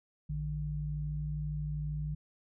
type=tone pair together; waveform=sine; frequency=57.48 / 150.2 Hz; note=A#1 / D3; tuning=-24 / +39 cents; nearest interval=octave + perfect fourth; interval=1663 cents; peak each=-38 / -34 dBFS; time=0.29-2.15 s; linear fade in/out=10 ms; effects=none